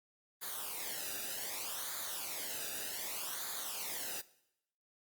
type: noise with flanger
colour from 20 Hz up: white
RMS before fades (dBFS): -41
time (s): 0.41-4.22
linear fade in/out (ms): 20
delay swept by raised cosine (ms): 0.36 to 0.94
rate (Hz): 0.65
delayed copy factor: -0.7
effects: noise-tail reverb RT60 0.8 s tail -19 dB re dry + Opus 32 kbps